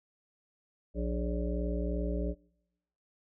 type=harmonic tone with a mistuned harmonic; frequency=59 Hz; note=A#1; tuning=22 cents sharp; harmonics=1 / 3 / 5 / 7 / 9 / 10; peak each=-32 / -37 / -39 / -40 / -42 / -42 dBFS; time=0.94-2.35 s; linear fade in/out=50 ms; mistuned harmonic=9; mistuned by=+52 cents; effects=noise-tail reverb RT60 0.9 s tail -25 dB re dry